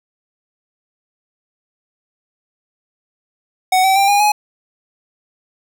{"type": "tone with pitch steps", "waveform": "square", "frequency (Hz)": [745, 767.3, 790.2, 813.8, 838.2], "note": ["F#5", "G5", "G5", "G#5", "G#5"], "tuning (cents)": [12, -37, 14, -35, 16], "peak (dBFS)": -11, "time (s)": [3.72, 4.32], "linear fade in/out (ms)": 5, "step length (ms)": 120, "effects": []}